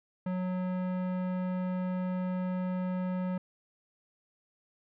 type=tone with tanh clipping; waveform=sine; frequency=183.3 Hz; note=F#3; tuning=16 cents flat; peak=-32 dBFS; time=0.26-3.38 s; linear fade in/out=5 ms; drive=17 dB; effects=none